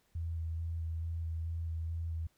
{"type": "tone with vibrato", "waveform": "sine", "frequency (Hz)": 82.2, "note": "E2", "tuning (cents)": -4, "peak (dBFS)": -34, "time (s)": [0.15, 2.27], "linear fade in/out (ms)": 5, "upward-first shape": "square", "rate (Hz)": 2.3, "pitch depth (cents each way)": 15, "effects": ["pink hiss -73 dBFS RMS until 2.37 s"]}